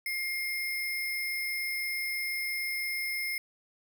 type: tone with sample-and-hold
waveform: sine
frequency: 2123 Hz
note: C7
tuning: 25 cents sharp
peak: -30 dBFS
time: 0.06-3.38 s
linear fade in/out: 2 ms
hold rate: 7350 Hz
effects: none